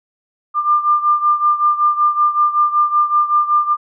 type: beating tone pair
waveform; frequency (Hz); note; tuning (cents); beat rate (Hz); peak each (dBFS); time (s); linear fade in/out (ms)
sine; 1195 / 1200.3; D6 / D6; +30 / +37; 5.3; -13 / -17; 0.54-3.77; 50
effects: none